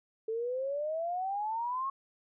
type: exponential sweep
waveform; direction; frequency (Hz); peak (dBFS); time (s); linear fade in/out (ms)
sine; up; 437.4 to 1100; -31; 0.28-1.9; 5
effects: none